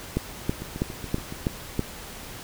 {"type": "two click trains", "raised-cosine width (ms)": 3, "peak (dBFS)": [-10, -21], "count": [6, 6], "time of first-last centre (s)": [[0.17, 1.793], [0.62, 1.324]], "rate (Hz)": [3.08, 7.1], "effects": ["pink hiss -40 dBFS RMS until 2.43 s"]}